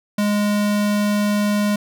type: tone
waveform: square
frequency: 206.9 Hz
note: G#3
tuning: 6 cents flat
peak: -17 dBFS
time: 0.18-1.76 s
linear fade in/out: 5 ms
effects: none